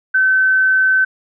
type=tone; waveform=sine; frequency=1530 Hz; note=G6; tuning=42 cents flat; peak=-10 dBFS; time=0.14-1.05 s; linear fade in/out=10 ms; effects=none